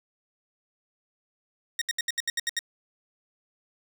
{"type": "tone bursts", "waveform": "15% pulse", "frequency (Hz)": 1864.7, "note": "A#6", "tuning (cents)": 0, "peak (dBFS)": -19, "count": 9, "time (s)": [1.79, 2.591], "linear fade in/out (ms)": 2, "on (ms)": 25, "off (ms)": 72, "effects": []}